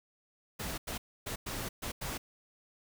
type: noise bursts at uneven times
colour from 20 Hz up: pink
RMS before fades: -38 dBFS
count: 6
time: 0.59-0.78 / 0.87-0.98 / 1.26-1.36 / 1.46-1.69 / 1.82-1.92 / 2.01-2.18 s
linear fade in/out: 10 ms
effects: none